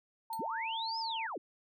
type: tone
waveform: sine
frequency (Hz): 901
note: A5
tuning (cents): +41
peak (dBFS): -36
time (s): 0.3-1.27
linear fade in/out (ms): 5
type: tone with exponential decay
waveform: 10% pulse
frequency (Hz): 4313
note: C#8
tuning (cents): -48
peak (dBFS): -32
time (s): 0.33-0.42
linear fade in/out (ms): 0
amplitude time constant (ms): 18
type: linear two-way sweep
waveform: sine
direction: up then down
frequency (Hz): 141.1 to 5274 to 228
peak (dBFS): -37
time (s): 0.39-1.38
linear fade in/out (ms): 5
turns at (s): 0.99
effects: none